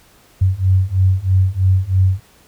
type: beating tone pair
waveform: sine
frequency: 92.5 / 95.6 Hz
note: F#2 / G2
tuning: 0 / -43 cents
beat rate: 3.1 Hz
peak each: -15 / -14 dBFS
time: 0.41-2.2 s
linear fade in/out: 10 ms
effects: pink hiss -50 dBFS RMS until 2.47 s